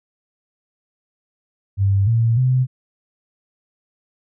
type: tone with pitch steps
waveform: sine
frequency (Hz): 98.5 / 114.9 / 128.2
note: G2 / A#2 / C3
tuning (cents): +9 / -25 / -35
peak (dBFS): -13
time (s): 1.77-2.67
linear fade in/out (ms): 50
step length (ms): 300
effects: none